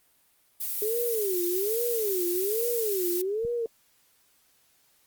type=noise; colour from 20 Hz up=violet; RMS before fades=-31 dBFS; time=0.6-3.22 s; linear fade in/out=10 ms
type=tone with vibrato; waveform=sine; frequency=409.2 Hz; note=G#4; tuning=26 cents flat; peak=-26 dBFS; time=0.82-3.66 s; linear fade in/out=2 ms; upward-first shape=sine; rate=1.2 Hz; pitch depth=270 cents each way
type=click; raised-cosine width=5 ms; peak=-29 dBFS; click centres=3.45 s
effects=white hiss -65 dBFS RMS until 5.06 s + Opus 32 kbps